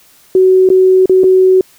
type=tone with dropouts; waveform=sine; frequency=374.2 Hz; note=F#4; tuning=20 cents sharp; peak=-4 dBFS; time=0.35-1.61 s; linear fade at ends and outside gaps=2 ms; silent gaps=0.69-0.701 / 1.058-1.095 / 1.235-1.24 s; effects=white hiss -46 dBFS RMS until 1.78 s